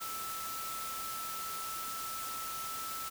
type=tone in noise; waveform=sine; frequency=1318.5 Hz; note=E6; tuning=in tune; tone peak=-40 dBFS; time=0-3.1 s; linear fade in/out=20 ms; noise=white; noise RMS=-42 dBFS; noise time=0-3.1 s; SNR=-1 dB; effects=none